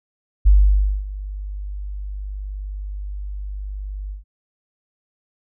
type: tone with ADSR envelope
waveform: sine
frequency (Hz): 49.64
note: G1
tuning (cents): +22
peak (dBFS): -7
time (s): 0.45-4.24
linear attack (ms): 19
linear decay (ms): 570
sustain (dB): -19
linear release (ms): 130
effects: none